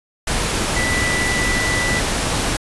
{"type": "tone in noise", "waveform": "sine", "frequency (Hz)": 1975.5, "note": "B6", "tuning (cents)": 0, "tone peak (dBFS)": -20, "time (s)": [0.76, 2], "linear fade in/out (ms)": 5, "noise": "pink", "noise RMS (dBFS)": -20, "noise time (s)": [0.27, 2.57], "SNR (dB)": -3, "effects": ["resampled to 24000 Hz"]}